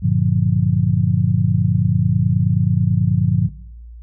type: chord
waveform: sine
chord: G minor seventh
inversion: none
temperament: just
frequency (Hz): 98 / 117.6 / 147 / 176.4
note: G2 / Bb2 / D3 / F3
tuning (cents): 0 / +16 / +2 / +18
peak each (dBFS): -19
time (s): 0.02-3.49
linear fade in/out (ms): 20
effects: noise-tail reverb RT60 0.7 s tail -19 dB re dry + added 58 Hz sine -34 dBFS peak until 4.02 s